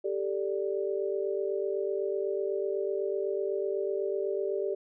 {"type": "chord", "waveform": "sine", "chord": "G suspended second", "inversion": "none", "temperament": "equal", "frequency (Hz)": [392, 440, 587.3], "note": ["G4", "A4", "D5"], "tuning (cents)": [0, 0, 0], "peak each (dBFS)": [-30, -34, -35], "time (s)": [0.04, 4.75], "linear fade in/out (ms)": 10, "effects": []}